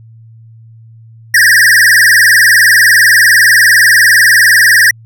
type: tone with vibrato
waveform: square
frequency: 1760 Hz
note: A6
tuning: in tune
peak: -4 dBFS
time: 1.34-4.91 s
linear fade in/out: 5 ms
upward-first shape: triangle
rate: 20 Hz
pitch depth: 210 cents each way
effects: added 113 Hz sine -34 dBFS peak until 5.05 s